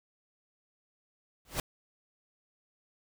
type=noise with exponential growth; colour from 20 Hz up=pink; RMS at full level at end=-28 dBFS; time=1.45-1.6 s; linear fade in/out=2 ms; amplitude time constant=32 ms; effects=none